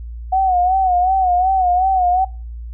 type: tone with vibrato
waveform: sine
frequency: 740 Hz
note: F#5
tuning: in tune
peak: -12 dBFS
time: 0.32-2.25 s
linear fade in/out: 10 ms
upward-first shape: sine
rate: 2.7 Hz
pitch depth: 73 cents each way
effects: noise-tail reverb RT60 0.4 s tail -24 dB re dry + added 58 Hz sine -27 dBFS peak until 2.73 s